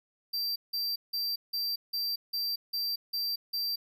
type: tone bursts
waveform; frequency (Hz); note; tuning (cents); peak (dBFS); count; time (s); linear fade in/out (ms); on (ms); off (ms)
square; 4699; D8; 0; -30; 9; 0.33-3.76; 10; 230; 170
effects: none